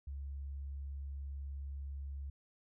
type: tone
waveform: sine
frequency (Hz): 69.5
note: C#2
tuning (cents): +5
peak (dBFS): -40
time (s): 0.07-2.3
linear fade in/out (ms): 5
effects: none